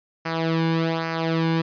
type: tone with flanger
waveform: sawtooth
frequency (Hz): 163.7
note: E3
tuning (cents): -12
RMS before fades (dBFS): -23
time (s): 0.25-1.62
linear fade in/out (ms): 10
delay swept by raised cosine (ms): 0.27 to 1.57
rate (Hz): 1.2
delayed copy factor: -0.7
effects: resampled to 11025 Hz